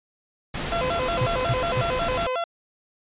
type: noise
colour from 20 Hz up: pink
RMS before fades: -29 dBFS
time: 0.54-2.27 s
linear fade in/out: 5 ms
type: tone with vibrato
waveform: 30% pulse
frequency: 589 Hz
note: D5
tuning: 5 cents sharp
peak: -21 dBFS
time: 0.72-2.44 s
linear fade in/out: 2 ms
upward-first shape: square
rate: 5.5 Hz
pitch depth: 250 cents each way
type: tone bursts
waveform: sine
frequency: 123.2 Hz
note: B2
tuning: 4 cents flat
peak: -20 dBFS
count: 3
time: 1.21-1.817 s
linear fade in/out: 5 ms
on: 49 ms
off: 230 ms
effects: resampled to 8000 Hz